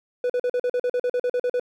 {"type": "tone bursts", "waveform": "triangle", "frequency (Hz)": 493.9, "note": "B4", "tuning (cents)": 0, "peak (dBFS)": -18, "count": 14, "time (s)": [0.24, 1.597], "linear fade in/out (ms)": 2, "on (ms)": 57, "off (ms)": 43, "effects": []}